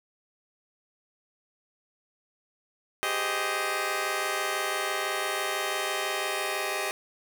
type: chord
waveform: 10% pulse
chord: Ab major seventh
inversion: third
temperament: just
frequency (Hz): 389.3 / 415.3 / 519.1 / 623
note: G4 / Ab4 / C5 / Eb5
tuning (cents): -12 / 0 / -14 / +2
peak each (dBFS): -24 / -27 / -28 / -23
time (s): 3.03-6.91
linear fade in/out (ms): 0
effects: none

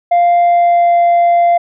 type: tone with pitch glide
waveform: sine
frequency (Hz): 697 to 691.8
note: F5 to F5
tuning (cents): -4 to -17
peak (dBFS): -4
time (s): 0.11-1.58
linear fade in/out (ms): 10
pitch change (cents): -13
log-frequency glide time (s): 0.38-0.98
effects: tanh soft clip ceiling -6 dBFS

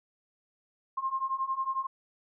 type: beating tone pair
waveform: sine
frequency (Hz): 1057 / 1068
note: C6 / C6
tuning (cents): +17 / +35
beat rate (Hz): 11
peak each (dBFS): -33 / -31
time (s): 0.97-1.87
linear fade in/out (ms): 10
effects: none

